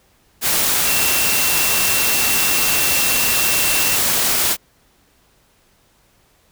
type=tone in noise; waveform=sine; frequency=2706 Hz; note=E7; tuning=45 cents sharp; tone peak=-23 dBFS; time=0.84-3.99 s; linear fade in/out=50 ms; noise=white; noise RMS=-17 dBFS; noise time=0.41-4.57 s; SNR=-9 dB; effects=pink hiss -57 dBFS RMS until 6.51 s